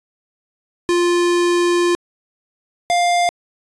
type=tone pair in turn; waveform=square; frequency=349.2 / 701.2 Hz; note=F4 / F5; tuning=0 / +7 cents; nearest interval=octave; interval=1207 cents; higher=second; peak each=-14 dBFS; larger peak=neither; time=0.89-1.95 / 2.9-3.29 s; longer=first; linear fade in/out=0 ms; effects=resampled to 22050 Hz